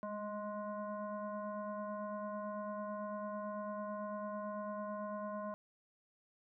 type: tone with frequency modulation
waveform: sine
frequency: 627 Hz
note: D#5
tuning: 13 cents sharp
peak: -39 dBFS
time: 0.03-5.54 s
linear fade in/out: 0 ms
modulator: 421 Hz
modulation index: 1.2
effects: none